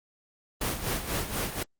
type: noise with tremolo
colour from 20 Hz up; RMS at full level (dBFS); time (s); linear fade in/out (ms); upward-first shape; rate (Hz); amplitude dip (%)
pink; -28; 0.61-1.63; 5; sine; 4.1; 65
effects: Opus 24 kbps